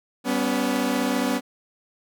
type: tone cluster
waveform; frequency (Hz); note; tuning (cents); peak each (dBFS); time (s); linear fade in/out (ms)
sawtooth; 194 / 247 / 281.6; G3 / B3 / C#4; -18 / 0 / +27; -26 / -20 / -22; 0.24-1.41; 50
effects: none